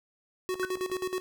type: tone with tremolo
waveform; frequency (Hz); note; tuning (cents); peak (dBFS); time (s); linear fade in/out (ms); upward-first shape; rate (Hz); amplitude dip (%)
square; 370; F#4; 0; -29; 0.49-1.2; 0; square; 9.4; 75
type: clicks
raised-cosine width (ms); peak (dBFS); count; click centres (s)
1; -34; 6; 0.555 / 0.635 / 0.772 / 0.899 / 0.957 / 1.024
type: tone with exponential decay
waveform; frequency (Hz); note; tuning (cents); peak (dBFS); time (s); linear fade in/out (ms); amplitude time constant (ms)
sine; 1500; F#6; +23; -25; 0.63-0.71; 1; 17
effects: none